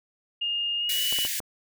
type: tone with pitch glide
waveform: sine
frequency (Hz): 2832 to 2954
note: F7 to F#7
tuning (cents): +23 to -3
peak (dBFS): -25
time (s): 0.41-1.27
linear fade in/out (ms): 10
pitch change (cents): +74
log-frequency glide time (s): 0.78-1.03
type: high-pass noise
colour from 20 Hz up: white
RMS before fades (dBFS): -30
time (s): 0.89-1.4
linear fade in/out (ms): 5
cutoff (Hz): 1600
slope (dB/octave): 96
type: clicks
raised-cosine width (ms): 1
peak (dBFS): -24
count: 4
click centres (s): 1.126 / 1.188 / 1.251 / 1.402
effects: none